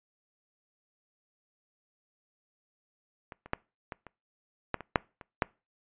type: clicks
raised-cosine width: 0.5 ms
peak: -27 / -30 / -13 / -22 / -30 / -13 / -25 / -6 / -29 / -9 dBFS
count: 10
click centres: 3.322 / 3.46 / 3.534 / 3.922 / 4.067 / 4.743 / 4.807 / 4.958 / 5.212 / 5.422 s
effects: noise-tail reverb RT60 0.3 s tail -24 dB re dry + resampled to 8000 Hz